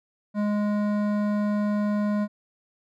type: tone with hard clipping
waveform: sine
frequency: 207.7 Hz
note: G#3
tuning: in tune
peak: -24 dBFS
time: 0.34-2.28 s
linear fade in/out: 50 ms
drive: 13 dB
effects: none